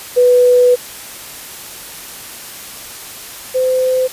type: tone pair in turn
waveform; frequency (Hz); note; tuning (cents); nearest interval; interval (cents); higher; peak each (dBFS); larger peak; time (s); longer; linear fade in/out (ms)
sine; 493.9 / 513.1; B4 / C5; 0 / -34; minor second; 66; second; -6 / -11; first; 0.16-0.76 / 3.54-4.08; first; 20
effects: white hiss -31 dBFS RMS until 4.12 s + resampled to 32000 Hz

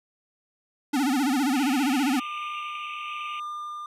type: tone with vibrato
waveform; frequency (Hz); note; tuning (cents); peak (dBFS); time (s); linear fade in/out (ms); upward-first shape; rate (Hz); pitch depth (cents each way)
square; 270.9; C#4; -40; -22; 0.93-2.2; 10; sine; 15; 170
type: band-pass noise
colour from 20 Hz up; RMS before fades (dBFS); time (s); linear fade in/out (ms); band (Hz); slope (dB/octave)
pink; -39; 1.55-3.4; 5; 2300 to 3000; 96
type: tone with tremolo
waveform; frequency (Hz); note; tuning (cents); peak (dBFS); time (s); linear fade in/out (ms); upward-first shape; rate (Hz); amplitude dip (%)
triangle; 1202; D6; +40; -29; 2.18-3.86; 2; triangle; 1; 35
effects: resampled to 32000 Hz

